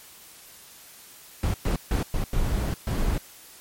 brown noise bursts at uneven times, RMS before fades -24 dBFS, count 6, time 1.43-1.54 / 1.65-1.76 / 1.91-2.03 / 2.14-2.24 / 2.33-2.74 / 2.87-3.18 s, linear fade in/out 2 ms, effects white hiss -48 dBFS RMS until 3.6 s + MP3 64 kbps

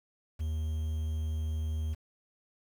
triangle tone with quantisation, 78.2 Hz, D#2, 9 cents sharp, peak -28 dBFS, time 0.39-1.95 s, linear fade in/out 20 ms, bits 9, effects none

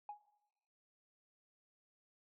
sine tone with exponential decay, 830.6 Hz, G#5, in tune, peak -39 dBFS, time 0.09-0.24 s, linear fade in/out 2 ms, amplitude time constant 32 ms, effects noise-tail reverb RT60 1.0 s tail -18 dB re dry + tanh soft clip ceiling -38 dBFS

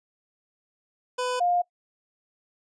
25% pulse / sine tone pair in turn, 500 / 707.1 Hz, B4 / F5, +21 / +21 cents, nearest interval tritone, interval 600 cents, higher second, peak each -22 / -20 dBFS, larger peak second, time 1.18-1.4 / 1.4-1.62 s, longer neither, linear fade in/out 10 ms, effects noise-tail reverb RT60 0.1 s tail -21 dB re dry + resampled to 22050 Hz

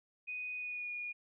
sine tone with pitch glide, 2489 to 2441 Hz, D#7 to D#7, 0 to -34 cents, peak -38 dBFS, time 0.27-1.13 s, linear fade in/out 20 ms, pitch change -34 cents, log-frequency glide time 0.56-0.92 s, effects none

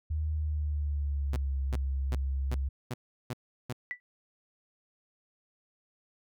sine tone with pitch glide, 77.1 to 67.51 Hz, D#2 to C#2, -15 to -45 cents, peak -28 dBFS, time 0.1-2.69 s, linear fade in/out 10 ms, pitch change -230 cents, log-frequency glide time 0.34-1.59 s
sawtooth tone bursts, 123.47 Hz, B2, in tune, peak -29 dBFS, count 7, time 1.33-3.728 s, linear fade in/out 5 ms, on 34 ms, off 360 ms
sine tone with exponential decay, 1972 Hz, B6, 3 cents flat, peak -28 dBFS, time 3.91-4 s, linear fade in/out 0 ms, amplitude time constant 18 ms
effects none

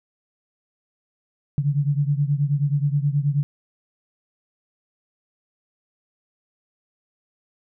sine beating tone pair, 140.9 / 150.3 Hz, C#3 / D3, +29 / +40 cents, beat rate 9.4 Hz, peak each -20 / -23 dBFS, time 1.58-3.43 s, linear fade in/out 0 ms, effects none

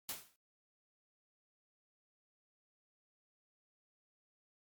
white noise with exponential decay, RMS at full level -38 dBFS, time 0.09-0.36 s, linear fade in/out 1 ms, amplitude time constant 57 ms, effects MP3 96 kbps

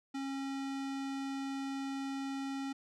square tone, 272.4 Hz, C#4, 30 cents flat, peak -37 dBFS, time 0.14-2.73 s, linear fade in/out 10 ms, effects low-pass 7000 Hz 12 dB/octave

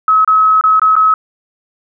sine tone with dropouts, 1283 Hz, E6, 47 cents flat, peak -6 dBFS, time 0.08-1.14 s, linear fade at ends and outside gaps 2 ms, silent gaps 0.247-0.276 / 0.611-0.638 / 0.796-0.817 / 0.955-0.964 s, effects none

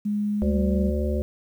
sine tone with pitch glide, 207.7 to 196.38 Hz, G#3 to G3, 0 to +3 cents, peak -22 dBFS, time 0.05-0.9 s, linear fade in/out 10 ms, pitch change -97 cents, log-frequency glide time 0.53-0.58 s
harmonic tone, 73.42 Hz, D2, in tune, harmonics 1 / 3 / 5 / 7 / 8, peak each -24 / -29 / -31 / -32 / -33 dBFS, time 0.42-1.22 s, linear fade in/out 0 ms
effects 9-bit

